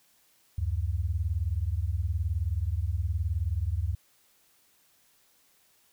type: beating tone pair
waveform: sine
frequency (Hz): 73.42 / 92.42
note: D2 / F#2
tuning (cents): 0 / -1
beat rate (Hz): 19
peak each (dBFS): -29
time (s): 0.58-3.95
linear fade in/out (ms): 5
effects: white hiss -65 dBFS RMS until 5.92 s